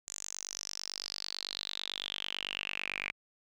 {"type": "tone with band-pass filter sweep", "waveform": "sawtooth", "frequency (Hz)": 49, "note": "G1", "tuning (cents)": 0, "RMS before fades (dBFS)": -40, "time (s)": [0.07, 3.12], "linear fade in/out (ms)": 10, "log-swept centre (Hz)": [7100, 2300], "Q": 7.5, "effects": []}